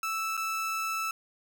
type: tone with dropouts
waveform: 30% pulse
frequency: 1316 Hz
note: E6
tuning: 3 cents flat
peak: -27 dBFS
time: 0.03-1.11 s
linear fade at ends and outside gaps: 2 ms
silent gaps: 0.369-0.375 s
effects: none